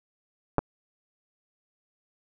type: clicks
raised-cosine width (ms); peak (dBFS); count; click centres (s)
1; -7 / -14; 2; 0.583 / 0.59
effects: none